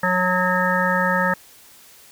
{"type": "harmonic tone", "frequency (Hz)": 182.5, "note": "F#3", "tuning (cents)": -24, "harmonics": [1, 3, 5, 7, 9, 10], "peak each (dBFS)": [-24, -24, -24, -24, -24, -24], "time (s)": [0.03, 1.34], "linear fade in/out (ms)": 5, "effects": ["white hiss -48 dBFS RMS until 2.11 s"]}